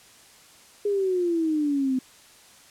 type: exponential sweep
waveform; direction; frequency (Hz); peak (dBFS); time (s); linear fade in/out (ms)
sine; down; 415.3 to 254.5; -21; 0.85-1.99; 5
effects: white hiss -52 dBFS RMS until 2.7 s + low-pass 10000 Hz 12 dB/octave